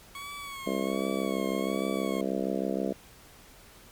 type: tone with vibrato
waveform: 20% pulse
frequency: 1109 Hz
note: C#6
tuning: in tune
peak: -33 dBFS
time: 0.15-2.21 s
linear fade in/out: 2 ms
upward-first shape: sine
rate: 1.3 Hz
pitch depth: 61 cents each way
type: harmonic tone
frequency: 66.3 Hz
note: C2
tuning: 23 cents sharp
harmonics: 3 / 4 / 5 / 6 / 7 / 8 / 9 / 10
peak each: -33 / -34 / -35 / -36 / -36 / -37 / -38 / -38 dBFS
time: 0.66-2.93 s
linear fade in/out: 10 ms
effects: pink hiss -53 dBFS RMS until 3.91 s + MP3 96 kbps